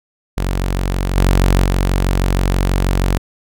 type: tone with level steps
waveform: sawtooth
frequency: 46.25 Hz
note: F#1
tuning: in tune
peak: -12 / -6 / -9 dBFS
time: 0.37-3.18 s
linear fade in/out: 10 ms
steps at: 1.16 / 1.64 s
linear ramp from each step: 2 ms
effects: none